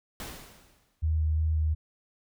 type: noise with exponential decay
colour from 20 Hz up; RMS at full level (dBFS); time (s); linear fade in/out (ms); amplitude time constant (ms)
pink; -37; 0.2-1.03; 1; 180
type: tone with vibrato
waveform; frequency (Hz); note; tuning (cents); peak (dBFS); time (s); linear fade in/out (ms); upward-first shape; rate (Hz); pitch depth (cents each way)
sine; 78.4; D#2; +14; -23; 1.02-1.75; 20; square; 2.8; 12
effects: none